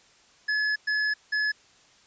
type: tone bursts at uneven times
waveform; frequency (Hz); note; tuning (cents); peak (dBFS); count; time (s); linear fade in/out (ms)
square; 1707; G#6; +47; -24; 3; 0.48-0.76 / 0.87-1.14 / 1.32-1.52; 10
effects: white hiss -58 dBFS RMS until 2.06 s + resampled to 16000 Hz